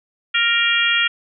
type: harmonic tone with a mistuned harmonic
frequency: 466.2 Hz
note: A#4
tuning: in tune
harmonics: 3 / 4 / 5 / 6 / 7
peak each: -21 / -21 / -21 / -21 / -21 dBFS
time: 0.34-1.08 s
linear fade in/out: 10 ms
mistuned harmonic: 5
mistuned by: +31 cents
effects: none